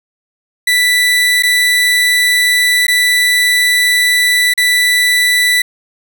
30% pulse tone with dropouts, 1975.5 Hz, B6, in tune, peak -6 dBFS, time 0.67-5.62 s, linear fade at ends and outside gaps 5 ms, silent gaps 1.425-1.433 / 2.868-2.881 / 4.538-4.576 s, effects none

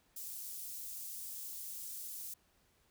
white high-pass noise, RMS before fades -45 dBFS, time 0.16-2.34 s, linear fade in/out 5 ms, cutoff 7300 Hz, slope 12 dB/octave, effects pink hiss -72 dBFS RMS until 2.9 s

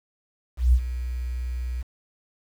sine tone with ADSR envelope, 61.74 Hz, B1, in tune, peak -12 dBFS, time 0.57-1.83 s, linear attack 160 ms, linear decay 66 ms, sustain -14 dB, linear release 17 ms, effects 8-bit

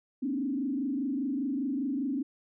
sine tone with frequency modulation, 270.5 Hz, C#4, 42 cents flat, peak -28 dBFS, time 0.22-2.23 s, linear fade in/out 10 ms, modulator 25 Hz, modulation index 1.2, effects none

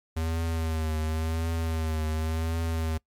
square tone with vibrato, 80.3 Hz, E2, 45 cents flat, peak -27 dBFS, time 0.16-2.98 s, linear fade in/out 10 ms, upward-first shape triangle, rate 0.92 Hz, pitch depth 53 cents each way, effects noise-tail reverb RT60 0.1 s tail -23 dB re dry + MP3 96 kbps

